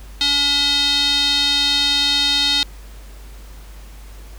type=tone with band-pass filter; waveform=square; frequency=285.3 Hz; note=C#4; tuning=50 cents sharp; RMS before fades=-17 dBFS; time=0.21-2.63 s; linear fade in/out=0 ms; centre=3900 Hz; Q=6.3; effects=added 50 Hz sine -35 dBFS peak until 4.38 s + pink hiss -46 dBFS RMS until 4.38 s